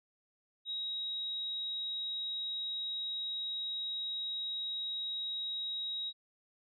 sine tone, 3810 Hz, A#7, 37 cents sharp, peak -35 dBFS, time 0.65-6.13 s, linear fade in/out 50 ms, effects none

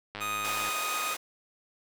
click train, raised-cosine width 0.3 ms, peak -21 dBFS, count 57, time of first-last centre 0.15-0.688 s, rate 104 Hz
25% pulse tone, 1244.5 Hz, D#6, in tune, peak -27 dBFS, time 0.2-1.15 s, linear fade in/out 20 ms
pink band-pass noise, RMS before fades -36 dBFS, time 0.44-1.17 s, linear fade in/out 10 ms, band 610 to 16000 Hz, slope 12 dB/octave
effects none

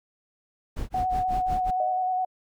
brown noise with tremolo, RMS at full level -30 dBFS, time 0.76-1.71 s, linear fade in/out 10 ms, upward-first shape sine, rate 5.5 Hz, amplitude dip 100%
sine tone with vibrato, 740 Hz, F#5, in tune, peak -23 dBFS, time 0.94-2.25 s, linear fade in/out 5 ms, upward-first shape square, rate 9.7 Hz, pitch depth 15 cents each way
sine tone with exponential decay, 622.3 Hz, D#5, in tune, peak -25 dBFS, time 1.8-2.26 s, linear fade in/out 2 ms, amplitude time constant 100 ms
effects none

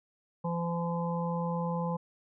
harmonic tone, 170.4 Hz, F3, 42 cents flat, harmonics 1 / 3 / 5 / 6, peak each -31 / -36 / -38 / -39 dBFS, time 0.44-1.97 s, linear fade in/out 10 ms, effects none

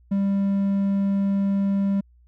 triangle tone, 197.6 Hz, G3, 14 cents sharp, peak -17 dBFS, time 0.11-2.01 s, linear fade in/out 10 ms, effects added 60 Hz sine -52 dBFS peak until 2.27 s

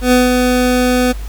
25% pulse tone with ADSR envelope, 250 Hz, B3, 21 cents sharp, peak -3 dBFS, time 0.01-1.13 s, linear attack 110 ms, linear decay 170 ms, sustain -4 dB, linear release 19 ms, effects added 50 Hz sine -22 dBFS peak until 1.28 s + pink hiss -38 dBFS RMS until 1.28 s

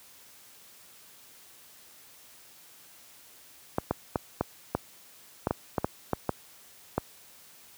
clicks, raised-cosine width 1 ms, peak -11 dBFS, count 12, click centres 3.784 / 3.91 / 4.158 / 4.41 / 4.75 / 5.471 / 5.509 / 5.782 / 5.845 / 6.133 / 6.293 / 6.98 s, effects white hiss -54 dBFS RMS until 7.77 s + high-pass 60 Hz 12 dB/octave

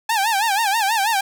sawtooth tone with vibrato, 846 Hz, G#5, 32 cents sharp, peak -13 dBFS, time 0.09-1.21 s, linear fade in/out 5 ms, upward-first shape sine, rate 6.2 Hz, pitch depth 160 cents each way, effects none

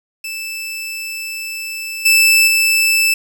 sawtooth tone with level steps, 2637 Hz, E7, in tune, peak -20 / -5 / -8 dBFS, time 0.24-3.14 s, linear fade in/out 5 ms, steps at 2.05 / 2.47 s, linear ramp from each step 10 ms, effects 7-bit

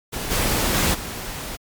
pink noise with level steps, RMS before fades -28 / -21 / -19 / -31 dBFS, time 0.12-1.57 s, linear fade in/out 20 ms, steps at 0.3 / 0.73 / 0.93 s, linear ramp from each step 20 ms, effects MP3 96 kbps

